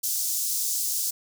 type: high-pass noise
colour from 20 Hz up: pink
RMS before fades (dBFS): -27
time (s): 0.03-1.11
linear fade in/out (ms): 10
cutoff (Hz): 5600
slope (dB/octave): 24
effects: none